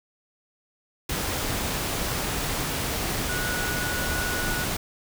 sine tone in noise, 1465 Hz, F#6, 18 cents flat, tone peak -30 dBFS, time 3.29-4.64 s, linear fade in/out 5 ms, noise pink, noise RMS -28 dBFS, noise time 1.09-4.77 s, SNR -5 dB, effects none

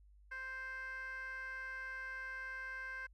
15% pulse tone with band-pass filter, 523.3 Hz, C5, in tune, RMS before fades -45 dBFS, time 0.31-3.07 s, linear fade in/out 10 ms, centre 1700 Hz, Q 5.1, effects added 50 Hz sine -60 dBFS peak until 3.13 s

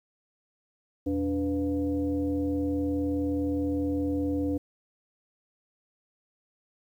sine tone with frequency modulation, 289.3 Hz, D4, 26 cents flat, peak -25 dBFS, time 1.06-4.58 s, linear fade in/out 10 ms, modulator 206 Hz, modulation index 0.8, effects 10-bit

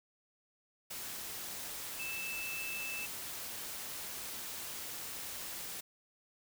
sine tone in noise, 2637 Hz, E7, in tune, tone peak -39 dBFS, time 1.99-3.06 s, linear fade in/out 10 ms, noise white, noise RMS -43 dBFS, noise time 0.9-5.81 s, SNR +1 dB, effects none

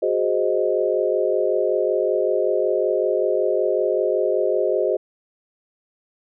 sine chord, Ab dominant seventh, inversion third, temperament equal, 370 / 415.3 / 523.3 / 622.3 Hz, Gb4 / Ab4 / C5 / Eb5, 0 / 0 / 0 / 0 cents, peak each -23 dBFS, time 0.02-4.97 s, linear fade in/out 10 ms, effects none

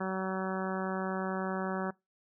harmonic tone, 189 Hz, F#3, 37 cents sharp, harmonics 1 / 2 / 3 / 4 / 5 / 6 / 7 / 8 / 9, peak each -35 / -38 / -40 / -41 / -42 / -43 / -43 / -44 / -45 dBFS, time 0-1.91 s, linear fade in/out 10 ms, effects noise-tail reverb RT60 0.2 s tail -23 dB re dry

